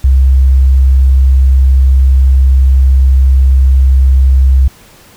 sine tone, 66 Hz, C2, 16 cents sharp, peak -3 dBFS, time 0.04-4.68 s, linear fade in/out 5 ms, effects pink hiss -40 dBFS RMS until 5.16 s

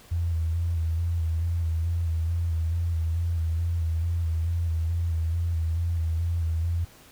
sine tone with vibrato, 83.2 Hz, E2, 17 cents sharp, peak -23 dBFS, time 0.11-6.85 s, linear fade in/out 10 ms, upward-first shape square, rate 2.3 Hz, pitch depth 36 cents each way, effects pink hiss -52 dBFS RMS until 7.11 s

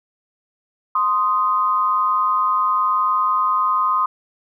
sine tone pair together, 1043.5 / 1244.5 Hz, C6 / D#6, -5 / 0 cents, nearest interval minor third, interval 305 cents, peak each -18 dBFS, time 0.95-4.06 s, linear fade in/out 5 ms, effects none

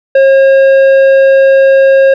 sine tone with tanh clipping, 540 Hz, C#5, 45 cents flat, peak -4 dBFS, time 0.15-2.14 s, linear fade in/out 5 ms, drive 9 dB, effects none

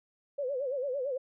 sine tone with vibrato, 535 Hz, C5, 38 cents sharp, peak -30 dBFS, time 0.38-1.18 s, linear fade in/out 10 ms, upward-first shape sine, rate 8.9 Hz, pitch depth 140 cents each way, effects none

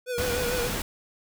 square tone with vibrato, 489.6 Hz, B4, 15 cents flat, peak -28 dBFS, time 0.06-0.71 s, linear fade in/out 50 ms, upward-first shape triangle, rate 6.7 Hz, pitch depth 60 cents each way
pink noise, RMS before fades -30 dBFS, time 0.18-0.82 s, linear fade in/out 2 ms
effects none

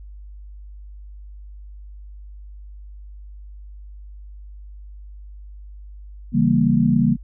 sine chord, C# diminished seventh, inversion none, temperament equal, 138.59 / 164.81 / 196 / 233.1 Hz, C#3 / E3 / G3 / Bb3, 0 / 0 / 0 / 0 cents, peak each -21 / -21 / -20 / -17 dBFS, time 6.32-7.17 s, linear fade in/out 50 ms, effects added 50 Hz sine -36 dBFS peak until 7.23 s

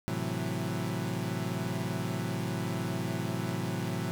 30% pulse chord, F# half-diminished seventh, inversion first, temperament equal, 110 / 130.81 / 164.81 / 185 Hz, A2 / C3 / E3 / F#3, 0 / 0 / 0 / 0 cents, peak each -34 dBFS, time 0.08-4.11 s, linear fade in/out 0 ms, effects none

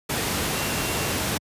sine tone in noise, 2743 Hz, F7, 32 cents flat, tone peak -36 dBFS, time 0.55-1.12 s, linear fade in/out 10 ms, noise pink, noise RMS -25 dBFS, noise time 0.09-1.38 s, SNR -14 dB, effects high-pass 80 Hz 12 dB/octave + resampled to 32000 Hz

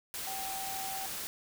sine tone in noise, 773 Hz, G5, 24 cents flat, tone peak -39 dBFS, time 0.27-1.06 s, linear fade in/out 0 ms, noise white, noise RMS -39 dBFS, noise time 0.14-1.27 s, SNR -3 dB, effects none

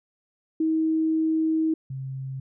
sine tone pair in turn, 318.6 / 133.26 Hz, D#4 / C3, +41 / +32 cents, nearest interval octave + minor third, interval 1509 cents, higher first, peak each -20 / -30 dBFS, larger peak first, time 0.6-1.74 / 1.9-2.4 s, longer first, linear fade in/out 5 ms, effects none

